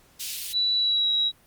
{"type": "high-pass noise", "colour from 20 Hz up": "pink", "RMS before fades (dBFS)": -33, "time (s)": [0.19, 0.54], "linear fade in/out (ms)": 20, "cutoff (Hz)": 3000, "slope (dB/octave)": 24}
{"type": "tone with pitch glide", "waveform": "sine", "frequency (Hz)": [3948, 3862], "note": ["B7", "B7"], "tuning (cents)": [-1, -39], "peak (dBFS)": -20, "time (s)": [0.52, 1.32], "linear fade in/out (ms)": 50, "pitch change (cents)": -38, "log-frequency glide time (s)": [0.75, 1.1]}
{"effects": ["pink hiss -58 dBFS RMS until 1.46 s", "Opus 48 kbps"]}